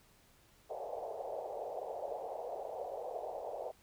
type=band-pass noise; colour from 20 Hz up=pink; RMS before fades=-42 dBFS; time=0.69-3.72 s; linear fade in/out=20 ms; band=460 to 790 Hz; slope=48 dB/octave; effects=pink hiss -66 dBFS RMS until 3.82 s